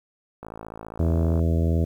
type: click train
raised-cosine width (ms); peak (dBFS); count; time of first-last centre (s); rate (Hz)
1; -23; 54; 0.43-1.394; 55
type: harmonic tone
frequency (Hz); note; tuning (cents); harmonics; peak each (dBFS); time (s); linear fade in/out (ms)
82.41; E2; 0; 1 / 2 / 3 / 4 / 5 / 6 / 7 / 8; -20 / -26 / -30 / -32 / -34 / -36 / -37 / -38; 0.99-1.85; 10
effects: 9-bit